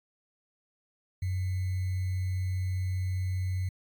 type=tone with sample-and-hold; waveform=sine; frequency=92.5 Hz; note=F#2; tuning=in tune; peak=-27 dBFS; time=1.22-3.69 s; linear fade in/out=5 ms; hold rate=2100 Hz; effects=MP3 96 kbps